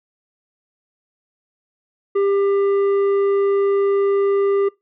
sine tone with tanh clipping, 397.7 Hz, G4, 25 cents sharp, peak -16 dBFS, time 2.15-4.69 s, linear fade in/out 10 ms, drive 8 dB, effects noise-tail reverb RT60 0.2 s tail -23 dB re dry

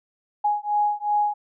sine beating tone pair, 830.6 / 833.3 Hz, G#5 / G#5, 0 / +6 cents, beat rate 2.7 Hz, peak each -23 dBFS, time 0.44-1.34 s, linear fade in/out 10 ms, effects none

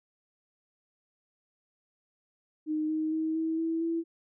sine tone with pitch steps, 308.5 / 313 / 317.5 / 322.2 / 326.8 / 331.6 Hz, D#4 / D#4 / D#4 / E4 / E4 / E4, -15 / +10 / +35 / -39 / -15 / +10 cents, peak -27 dBFS, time 2.66-4.04 s, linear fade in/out 50 ms, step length 230 ms, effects none

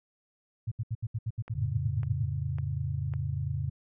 sine tone bursts, 112.2 Hz, A2, 34 cents sharp, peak -28 dBFS, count 14, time 0.67-2.25 s, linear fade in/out 10 ms, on 46 ms, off 72 ms
click train, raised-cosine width 0.5 ms, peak -31 dBFS, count 4, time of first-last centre 1.48-3.137 s, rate 1.81 Hz
sine chord, F augmented, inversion none, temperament equal with one note detuned, 87.06 / 110 / 138.59 Hz, F2 / A2 / C#3, -5 / 0 / 0 cents, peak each -34 / -35 / -32 dBFS, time 1.55-3.7 s, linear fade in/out 10 ms
effects none

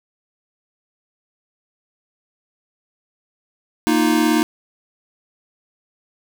square chord, Bb suspended fourth, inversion none, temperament equal, 233.1 / 311.1 / 349.2 Hz, Bb3 / Eb4 / F4, 0 / 0 / 0 cents, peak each -20 / -17 / -23 dBFS, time 3.87-4.43 s, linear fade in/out 0 ms, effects none

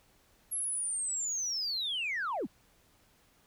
sine linear sweep, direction down, 11320 to 141.7 Hz, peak -30 dBFS, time 0.51-2.47 s, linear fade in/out 20 ms, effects tanh soft clip ceiling -28 dBFS + pink hiss -66 dBFS RMS until 3.46 s

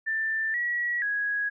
sine tone with pitch steps, 1777 / 1923 / 1661 Hz, A6 / B6 / G#6, +17 / -47 / 0 cents, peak -25 dBFS, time 0.06-1.5 s, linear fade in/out 20 ms, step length 480 ms, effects none

